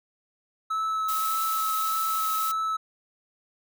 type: tone with vibrato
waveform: triangle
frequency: 1300 Hz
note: E6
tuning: 24 cents flat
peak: -23 dBFS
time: 0.7-2.77 s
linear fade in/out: 10 ms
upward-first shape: triangle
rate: 1.7 Hz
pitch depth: 13 cents each way
type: noise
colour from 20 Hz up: blue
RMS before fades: -33 dBFS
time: 1.08-2.52 s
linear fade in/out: 10 ms
effects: none